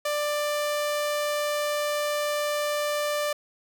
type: tone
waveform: sawtooth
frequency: 591 Hz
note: D5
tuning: 11 cents sharp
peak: -21 dBFS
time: 0.05-3.33 s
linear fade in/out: 5 ms
effects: none